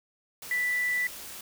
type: tone in noise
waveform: sine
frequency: 1975.5 Hz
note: B6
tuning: in tune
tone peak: -25 dBFS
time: 0.51-1.07 s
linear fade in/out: 2 ms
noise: white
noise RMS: -42 dBFS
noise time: 0.42-1.41 s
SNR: +14 dB
effects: none